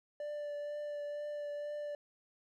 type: tone with vibrato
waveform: triangle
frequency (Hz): 587.3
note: D5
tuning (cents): 0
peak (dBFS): -36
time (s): 0.2-1.95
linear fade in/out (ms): 2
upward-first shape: triangle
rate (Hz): 2.1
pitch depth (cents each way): 16
effects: none